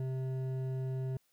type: tone with hard clipping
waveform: sine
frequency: 130.81 Hz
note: C3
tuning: in tune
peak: -35 dBFS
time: 0-1.17 s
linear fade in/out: 2 ms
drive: 9 dB
effects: white hiss -74 dBFS RMS until 1.32 s